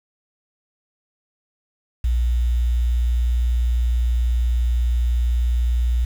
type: tone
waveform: sine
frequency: 59.8 Hz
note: A#1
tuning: 45 cents sharp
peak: -16 dBFS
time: 2.04-6.05 s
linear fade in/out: 5 ms
effects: 7-bit